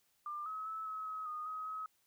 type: tone with pitch steps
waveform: sine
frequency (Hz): 1195 / 1280 / 1304 / 1283 / 1275 / 1232 / 1266 / 1276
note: D6 / D#6 / E6 / E6 / D#6 / D#6 / D#6 / D#6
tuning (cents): +30 / +49 / -19 / -47 / +42 / -17 / +30 / +43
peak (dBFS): -39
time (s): 0.26-1.86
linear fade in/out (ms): 2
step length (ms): 200
effects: white hiss -75 dBFS RMS until 2.06 s